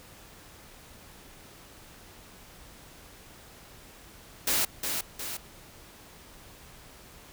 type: noise with echo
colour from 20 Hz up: white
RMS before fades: -26 dBFS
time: 4.47-4.65 s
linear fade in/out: 5 ms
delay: 360 ms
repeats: 2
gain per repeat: -5 dB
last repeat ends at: 5.37 s
effects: pink hiss -51 dBFS RMS until 7.32 s